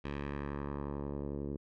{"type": "tone with low-pass filter sweep", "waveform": "10% pulse", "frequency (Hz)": 71.2, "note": "C#2", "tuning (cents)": 47, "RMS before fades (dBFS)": -39, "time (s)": [0.04, 1.57], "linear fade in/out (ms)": 10, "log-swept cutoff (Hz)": [2900, 390], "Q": 1.3, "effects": []}